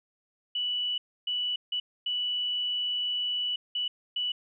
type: tone bursts at uneven times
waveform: sine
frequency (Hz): 2958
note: F#7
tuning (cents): -1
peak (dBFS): -27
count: 6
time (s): 0.55-0.98 / 1.27-1.56 / 1.72-1.8 / 2.06-3.56 / 3.75-3.88 / 4.16-4.32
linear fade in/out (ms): 5
effects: none